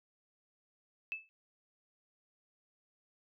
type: tone with exponential decay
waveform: sine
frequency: 2622 Hz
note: E7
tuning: 10 cents flat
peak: -32 dBFS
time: 1.12-1.29 s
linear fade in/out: 0 ms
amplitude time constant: 36 ms
effects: none